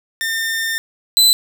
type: tone pair in turn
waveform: sawtooth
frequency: 1808 / 4021 Hz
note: A6 / B7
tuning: +47 / +30 cents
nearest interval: octave + major second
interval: 1383 cents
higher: second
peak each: -15 / -6 dBFS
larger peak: second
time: 0.21-0.78 / 1.17-1.33 s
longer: first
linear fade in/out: 0 ms
effects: none